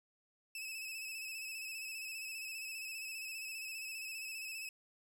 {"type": "tone with vibrato", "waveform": "sawtooth", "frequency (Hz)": 2600, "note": "E7", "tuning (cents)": -24, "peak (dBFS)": -39, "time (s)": [0.55, 4.69], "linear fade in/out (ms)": 2, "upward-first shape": "square", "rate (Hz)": 15, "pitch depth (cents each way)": 31, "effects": []}